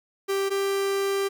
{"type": "tone pair in turn", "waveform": "45% pulse", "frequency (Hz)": [392, 393.8], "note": ["G4", "G4"], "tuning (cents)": [0, 8], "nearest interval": "unison", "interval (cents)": 8, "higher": "second", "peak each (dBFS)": -23, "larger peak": "neither", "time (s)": [[0.28, 0.5], [0.5, 1.29]], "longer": "second", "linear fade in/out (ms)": 20, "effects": ["10-bit"]}